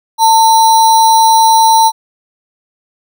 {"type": "tone with sample-and-hold", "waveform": "sine", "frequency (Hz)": 895, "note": "A5", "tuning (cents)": 29, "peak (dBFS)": -4, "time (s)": [0.18, 1.92], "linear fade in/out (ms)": 50, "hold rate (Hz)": 4900, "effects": []}